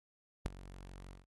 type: tone with ADSR envelope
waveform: sawtooth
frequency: 46.25 Hz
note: F#1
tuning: in tune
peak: -28 dBFS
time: 0.45-1.26 s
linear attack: 11 ms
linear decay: 22 ms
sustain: -17 dB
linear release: 150 ms
effects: AAC 32 kbps